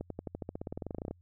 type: accelerating click train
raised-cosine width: 2 ms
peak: -24 dBFS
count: 21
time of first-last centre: 0.01-1.11 s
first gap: 93 ms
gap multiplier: 0.94
effects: added 88 Hz sine -59 dBFS peak until 1.21 s